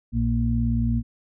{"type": "harmonic tone", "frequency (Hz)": 58.27, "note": "A#1", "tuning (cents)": 0, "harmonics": [1, 2, 4], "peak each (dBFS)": [-24, -24, -24], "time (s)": [0.12, 1.03], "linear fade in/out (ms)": 50, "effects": []}